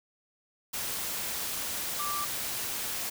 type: tone in noise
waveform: sine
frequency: 1174.7 Hz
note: D6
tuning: in tune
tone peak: -32 dBFS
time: 1.99-2.25 s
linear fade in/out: 10 ms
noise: white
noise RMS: -34 dBFS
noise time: 0.73-3.1 s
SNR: -1 dB
effects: none